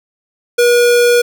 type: tone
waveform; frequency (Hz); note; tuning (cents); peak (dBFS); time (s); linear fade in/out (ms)
square; 481.4; B4; -44; -8; 0.58-1.22; 10
effects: none